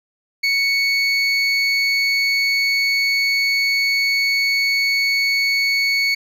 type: tone pair together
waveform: triangle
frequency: 2220 / 4440 Hz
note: C#7 / C#8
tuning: +2 / +2 cents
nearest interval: octave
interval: 1200 cents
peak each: -15 / -20 dBFS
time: 0.43-6.15 s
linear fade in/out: 10 ms
effects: none